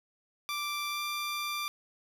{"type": "tone with pitch glide", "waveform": "15% pulse", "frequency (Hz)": [1174.7, 1182.9], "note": ["D6", "D6"], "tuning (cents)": [0, 12], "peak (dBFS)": -26, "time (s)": [0.49, 1.68], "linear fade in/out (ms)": 0, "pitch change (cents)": 12, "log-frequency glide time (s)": [0.9, 1.02], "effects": []}